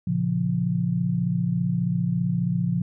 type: chord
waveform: sine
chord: Bb minor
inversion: none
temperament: just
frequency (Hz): 116.54 / 139.85 / 174.81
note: Bb2 / Db3 / F3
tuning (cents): 0 / +16 / +2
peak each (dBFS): -28 / -27 / -23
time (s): 0.07-2.82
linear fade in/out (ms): 5
effects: none